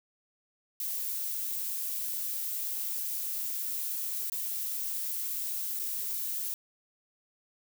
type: noise with dropouts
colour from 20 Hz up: violet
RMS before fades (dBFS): -34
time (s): 0.8-6.54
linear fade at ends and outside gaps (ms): 1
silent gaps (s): 4.299-4.32 / 5.792-5.796
effects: none